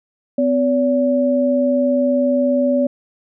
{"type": "tone pair together", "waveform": "sine", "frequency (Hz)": [254.2, 571], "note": ["C4", "D5"], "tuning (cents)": [-50, -49], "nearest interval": "octave + major second", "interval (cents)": 1401, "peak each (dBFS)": -16, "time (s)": [0.38, 2.87], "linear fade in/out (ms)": 5, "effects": []}